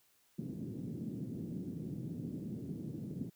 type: band-pass noise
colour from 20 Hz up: pink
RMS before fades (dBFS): -42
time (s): 0.38-3.3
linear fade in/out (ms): 10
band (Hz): 130 to 300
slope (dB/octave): 24
effects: white hiss -71 dBFS RMS until 3.35 s

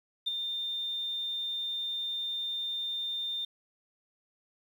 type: tone with ADSR envelope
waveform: sine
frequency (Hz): 3610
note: A7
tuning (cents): +44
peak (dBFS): -24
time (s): 0.26-3.45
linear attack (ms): 16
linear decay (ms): 16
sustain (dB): -7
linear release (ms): 4
effects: tanh soft clip ceiling -24 dBFS + 10-bit

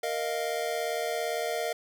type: chord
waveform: square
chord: Bb suspended fourth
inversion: none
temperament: just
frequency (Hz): 466.2 / 621.6 / 699.2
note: Bb4 / Eb5 / F5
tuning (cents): 0 / -2 / +2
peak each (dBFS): -34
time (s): 0.03-1.73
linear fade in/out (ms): 5
effects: none

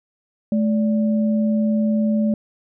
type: tone pair together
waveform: sine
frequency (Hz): 215.3 / 579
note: A3 / D5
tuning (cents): -37 / -25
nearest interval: octave + perfect fourth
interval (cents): 1712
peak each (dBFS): -16 / -27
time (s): 0.52-2.34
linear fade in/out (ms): 2
effects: none

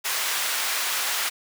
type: high-pass noise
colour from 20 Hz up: pink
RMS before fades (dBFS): -26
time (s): 0.04-1.3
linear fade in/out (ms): 20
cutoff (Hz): 1200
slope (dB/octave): 12
effects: none

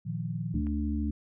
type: chord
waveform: sine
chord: Bb suspended fourth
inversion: none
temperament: just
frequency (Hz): 116.54 / 155.39 / 174.81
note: Bb2 / Eb3 / F3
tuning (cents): 0 / -2 / +2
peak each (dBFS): -35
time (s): 0.05-0.62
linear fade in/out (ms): 20
type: harmonic tone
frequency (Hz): 73.42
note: D2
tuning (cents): 0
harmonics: 1 / 3 / 4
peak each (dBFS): -30 / -32 / -34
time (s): 0.54-1.11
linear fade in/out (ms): 5
type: click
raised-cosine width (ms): 0.5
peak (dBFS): -36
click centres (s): 0.669
effects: none

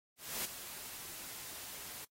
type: noise with ADSR envelope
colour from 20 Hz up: white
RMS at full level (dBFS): -37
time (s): 0.17-2.05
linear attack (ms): 280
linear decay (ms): 6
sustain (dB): -10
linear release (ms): 9
effects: noise-tail reverb RT60 0.1 s tail -24 dB re dry + AAC 48 kbps

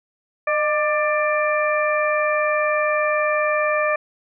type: harmonic tone with a mistuned harmonic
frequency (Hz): 592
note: D5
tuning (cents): +14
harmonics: 1 / 2 / 3 / 4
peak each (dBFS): -20 / -23 / -25 / -26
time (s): 0.47-3.96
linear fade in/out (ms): 5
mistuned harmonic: 1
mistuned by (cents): +49
effects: none

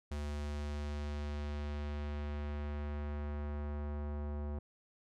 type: tone with low-pass filter sweep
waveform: square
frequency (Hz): 73.42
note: D2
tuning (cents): 0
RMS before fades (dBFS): -39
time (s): 0.11-4.59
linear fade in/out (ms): 5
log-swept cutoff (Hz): 9000 to 900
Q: 0.81
effects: none

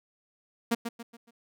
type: tone with echo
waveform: sawtooth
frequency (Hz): 233.1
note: A#3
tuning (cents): 0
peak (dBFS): -19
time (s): 0.71-0.75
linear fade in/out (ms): 10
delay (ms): 140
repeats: 4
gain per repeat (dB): -8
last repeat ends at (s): 1.31
effects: none

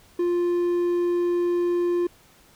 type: tone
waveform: triangle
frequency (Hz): 350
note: F4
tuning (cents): +4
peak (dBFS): -18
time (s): 0.19-2.07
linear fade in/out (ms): 5
effects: pink hiss -55 dBFS RMS until 2.55 s

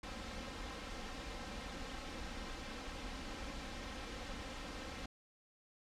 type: noise with comb filter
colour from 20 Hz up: pink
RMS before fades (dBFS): -45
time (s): 0.03-5.06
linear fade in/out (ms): 5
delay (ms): 3.8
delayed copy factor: +0.6
effects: low-pass 5000 Hz 12 dB/octave

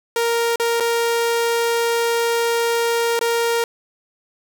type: tone with dropouts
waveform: sawtooth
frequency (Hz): 466.2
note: A#4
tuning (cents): 0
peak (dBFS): -13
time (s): 0.16-3.64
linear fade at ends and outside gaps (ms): 2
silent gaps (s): 0.559-0.598 / 0.8-0.805 / 3.192-3.211
effects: 7-bit

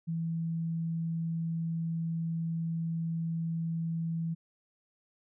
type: tone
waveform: sine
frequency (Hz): 164.81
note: E3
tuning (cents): 0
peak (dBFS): -30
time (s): 0.07-4.35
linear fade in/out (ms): 20
effects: none

